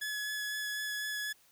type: tone with vibrato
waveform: sawtooth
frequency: 1700 Hz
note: G#6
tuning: 40 cents sharp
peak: -31 dBFS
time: 0.01-1.33 s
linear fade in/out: 10 ms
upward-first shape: sine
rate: 4 Hz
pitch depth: 11 cents each way
effects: white hiss -65 dBFS RMS until 1.51 s